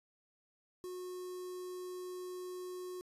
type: tone with notch filter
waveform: square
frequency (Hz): 364.1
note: F#4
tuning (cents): -28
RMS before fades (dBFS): -44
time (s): 0.84-3.01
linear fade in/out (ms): 0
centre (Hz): 2200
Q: 0.53
effects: resampled to 32000 Hz